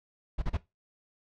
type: noise bursts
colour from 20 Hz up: brown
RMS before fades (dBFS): -29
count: 3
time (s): 0.38-0.573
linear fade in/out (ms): 10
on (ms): 43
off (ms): 32
effects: noise-tail reverb RT60 0.2 s tail -17 dB re dry + low-pass 4000 Hz 12 dB/octave